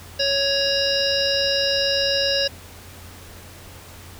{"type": "harmonic tone with a mistuned harmonic", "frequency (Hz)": 554.4, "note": "C#5", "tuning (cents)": 0, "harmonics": [1, 3, 5, 7, 9, 10], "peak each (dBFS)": [-23, -28, -26, -27, -24, -27], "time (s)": [0.19, 2.48], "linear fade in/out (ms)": 10, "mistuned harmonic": 5, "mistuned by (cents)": 30, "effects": ["added 88 Hz sine -43 dBFS peak until 4.19 s", "pink hiss -43 dBFS RMS until 4.19 s"]}